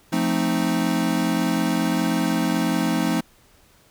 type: chord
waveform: square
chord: F dominant seventh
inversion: none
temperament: equal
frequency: 174.61 / 220 / 261.6 / 311.1 Hz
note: F3 / A3 / C4 / Eb4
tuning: 0 / 0 / 0 / 0 cents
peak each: -26 dBFS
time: 0.12-3.21 s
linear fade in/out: 10 ms
effects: pink hiss -56 dBFS RMS until 3.9 s